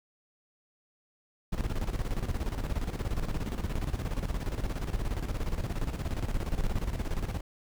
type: noise with tremolo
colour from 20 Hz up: brown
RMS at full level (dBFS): -29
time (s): 1.52-7.41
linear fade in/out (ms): 10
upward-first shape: square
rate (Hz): 17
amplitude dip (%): 65
effects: none